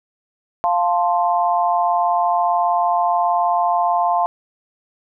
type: chord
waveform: sine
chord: F major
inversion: none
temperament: equal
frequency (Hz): 698.5 / 880 / 1046.5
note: F5 / A5 / C6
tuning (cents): 0 / 0 / 0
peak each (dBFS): -17 / -20 / -21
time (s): 0.64-4.26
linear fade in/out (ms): 0
effects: none